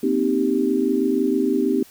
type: chord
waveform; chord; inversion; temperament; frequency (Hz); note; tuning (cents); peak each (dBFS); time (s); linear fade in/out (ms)
sine; C minor seventh; third; equal with one note detuned; 235.4 / 261.6 / 311.1 / 392; Bb3 / C4 / Eb4 / G4; +17 / 0 / 0 / 0; -26 / -21 / -23 / -22; 0.03-1.83; 5
effects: white hiss -49 dBFS RMS until 1.9 s